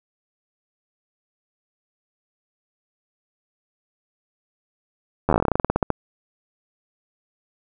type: slowing click train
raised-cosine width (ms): 1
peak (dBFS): -4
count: 19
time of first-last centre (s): 5.29-5.903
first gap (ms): 11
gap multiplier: 1.12
effects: none